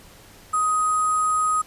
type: tone with sample-and-hold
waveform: sine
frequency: 1252 Hz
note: D#6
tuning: 10 cents sharp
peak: -18 dBFS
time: 0.53-1.62 s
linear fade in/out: 10 ms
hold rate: 8820 Hz
effects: pink hiss -48 dBFS RMS until 1.66 s + resampled to 32000 Hz